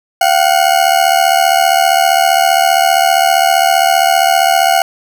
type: ring-modulated tone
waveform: 40% pulse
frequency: 729 Hz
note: F#5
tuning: 26 cents flat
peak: -4 dBFS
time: 0.21-4.82 s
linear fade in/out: 2 ms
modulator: 37.6 Hz
effects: none